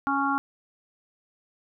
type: harmonic tone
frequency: 277.2 Hz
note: C#4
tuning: in tune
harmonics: 1 / 3 / 4 / 5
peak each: -28 / -28 / -28 / -28 dBFS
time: 0.07-0.38 s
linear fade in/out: 0 ms
effects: none